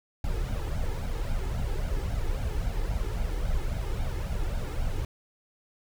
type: noise with flanger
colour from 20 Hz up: brown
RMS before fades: -29 dBFS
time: 0.24-5.05 s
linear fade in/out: 2 ms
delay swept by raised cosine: 1.3 to 2.4 ms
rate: 3.7 Hz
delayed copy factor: +0.7
effects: none